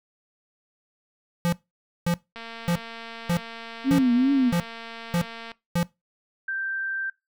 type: tone bursts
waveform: square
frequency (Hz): 172.6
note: F3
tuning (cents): -20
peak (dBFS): -21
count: 8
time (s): 1.45-5.83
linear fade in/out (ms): 0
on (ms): 75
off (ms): 540
type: click train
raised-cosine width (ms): 0.3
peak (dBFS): -23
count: 724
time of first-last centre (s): 2.36-5.517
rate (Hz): 229
type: tone with vibrato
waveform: sine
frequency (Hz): 258.9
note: C4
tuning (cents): -18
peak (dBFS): -17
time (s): 3.84-4.53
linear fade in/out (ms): 50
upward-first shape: triangle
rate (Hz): 2.6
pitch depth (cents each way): 160
type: tone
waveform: sine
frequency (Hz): 1568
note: G6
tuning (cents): 0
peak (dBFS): -26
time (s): 6.48-7.1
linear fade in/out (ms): 5
effects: noise-tail reverb RT60 0.2 s tail -20 dB re dry